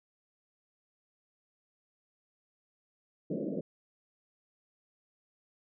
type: band-pass noise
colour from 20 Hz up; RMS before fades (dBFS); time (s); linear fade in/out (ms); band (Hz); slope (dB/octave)
pink; -35; 3.3-3.61; 5; 150 to 600; 96
effects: none